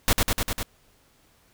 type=noise with echo; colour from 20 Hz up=pink; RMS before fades=-19 dBFS; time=0.08-0.13 s; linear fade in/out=0 ms; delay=100 ms; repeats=5; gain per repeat=-2 dB; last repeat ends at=0.63 s; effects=pink hiss -61 dBFS RMS until 1.53 s